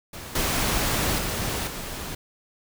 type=noise with level steps; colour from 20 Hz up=pink; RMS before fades=-38 / -24 / -28 / -34 dBFS; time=0.13-2.15 s; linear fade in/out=5 ms; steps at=0.35 / 1.18 / 1.67 s; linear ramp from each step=5 ms; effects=none